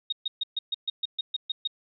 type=tone bursts; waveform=sine; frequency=3729 Hz; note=A#7; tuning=in tune; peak=-25 dBFS; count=11; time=0.1-1.675 s; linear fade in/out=5 ms; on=25 ms; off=130 ms; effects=none